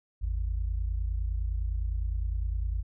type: tone pair together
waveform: sine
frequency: 52.49 / 82.3 Hz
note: G#1 / E2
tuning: +19 / -2 cents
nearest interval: minor sixth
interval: 779 cents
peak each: -28 / -34 dBFS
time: 0.21-2.83 s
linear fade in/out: 20 ms
effects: none